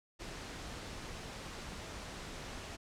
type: noise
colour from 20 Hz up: pink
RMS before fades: -45 dBFS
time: 0.19-2.77 s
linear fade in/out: 20 ms
effects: low-pass 7000 Hz 12 dB/octave